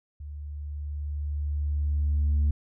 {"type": "tone with level ramp", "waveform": "sine", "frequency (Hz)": 73.42, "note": "D2", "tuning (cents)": 0, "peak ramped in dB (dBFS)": [-36, -17], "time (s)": [0.2, 2.51], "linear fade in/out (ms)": 5, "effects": ["tanh soft clip ceiling -19 dBFS"]}